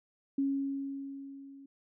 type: tone with level ramp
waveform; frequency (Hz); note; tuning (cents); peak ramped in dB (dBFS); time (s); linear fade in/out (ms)
sine; 275.3; C#4; -12; -26 to -49; 0.38-1.66; 5
effects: none